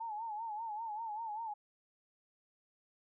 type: tone with vibrato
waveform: sine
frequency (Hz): 878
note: A5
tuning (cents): -4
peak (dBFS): -38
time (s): 0-1.54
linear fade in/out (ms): 10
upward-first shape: sine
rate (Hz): 5.1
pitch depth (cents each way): 96
effects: none